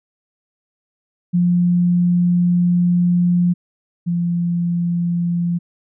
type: tone pair in turn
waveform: sine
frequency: 176 / 172.68 Hz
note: F3 / F3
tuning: +14 / -19 cents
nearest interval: unison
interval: 33 cents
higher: first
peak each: -12 / -16 dBFS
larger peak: first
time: 1.33-3.54 / 4.06-5.59 s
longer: first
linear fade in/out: 20 ms
effects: none